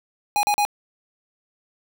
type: tone bursts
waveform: square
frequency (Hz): 826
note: G#5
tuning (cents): -10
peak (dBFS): -18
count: 3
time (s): 0.36-0.651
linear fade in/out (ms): 0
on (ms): 71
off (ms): 39
effects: none